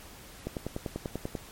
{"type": "click train", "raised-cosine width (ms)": 2, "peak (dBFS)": -19, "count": 10, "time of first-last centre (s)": [0.47, 1.352], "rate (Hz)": 10.2, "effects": ["pink hiss -49 dBFS RMS until 1.51 s", "MP3 64 kbps"]}